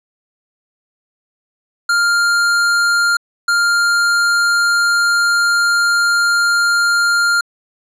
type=tone pair in turn; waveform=square; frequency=1400 / 1400 Hz; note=F6 / F6; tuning=+4 / +4 cents; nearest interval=unison; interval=0 cents; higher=neither; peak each=-12 dBFS; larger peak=neither; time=1.89-3.17 / 3.48-7.41 s; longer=second; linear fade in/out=5 ms; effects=low-pass 9000 Hz 12 dB/octave